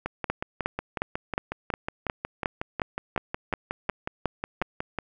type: two click trains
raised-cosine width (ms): 0.5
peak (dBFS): -10 / -14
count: 13 / 28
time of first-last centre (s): 0.3-4.617 / 0.06-4.987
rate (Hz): 2.78 / 5.48
effects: none